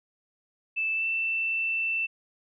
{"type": "tone with pitch glide", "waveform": "sine", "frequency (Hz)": [2637, 2669], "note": ["E7", "E7"], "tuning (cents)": [0, 21], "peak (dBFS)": -25, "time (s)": [0.76, 2.07], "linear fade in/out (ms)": 20, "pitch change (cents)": 21, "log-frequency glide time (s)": [0.94, 1.05], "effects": []}